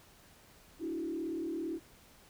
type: tone with frequency modulation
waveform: sine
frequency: 329.6 Hz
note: E4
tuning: in tune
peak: -34 dBFS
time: 0.79-1.8 s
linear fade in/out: 50 ms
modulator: 37.7 Hz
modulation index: 1
effects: pink hiss -60 dBFS RMS until 2.29 s